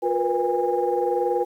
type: tone cluster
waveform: sine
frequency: 356.5 / 475.9 / 496.7 / 813 Hz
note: F4 / A#4 / B4 / G#5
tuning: +36 / +36 / +10 / -37 cents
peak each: -25 dBFS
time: 0.02-1.45 s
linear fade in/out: 20 ms
effects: tanh soft clip ceiling -10 dBFS + 9-bit